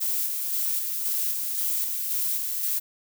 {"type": "noise with tremolo", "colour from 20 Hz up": "violet", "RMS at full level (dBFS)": -26, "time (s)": [0, 2.8], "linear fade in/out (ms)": 20, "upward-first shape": "square", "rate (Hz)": 1.9, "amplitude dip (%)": 30, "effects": []}